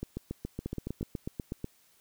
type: two click trains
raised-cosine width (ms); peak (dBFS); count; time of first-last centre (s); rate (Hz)
3; -22 / -21; 8 / 9; 0.03-1.01 / 0.66-1.644; 7.14 / 8.13
effects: white hiss -65 dBFS RMS until 2 s